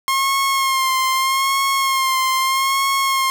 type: tone with vibrato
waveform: sawtooth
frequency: 1070 Hz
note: C6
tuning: 38 cents sharp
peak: -12 dBFS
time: 0.08-3.3 s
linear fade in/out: 0 ms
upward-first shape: sine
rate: 0.8 Hz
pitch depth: 36 cents each way
effects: none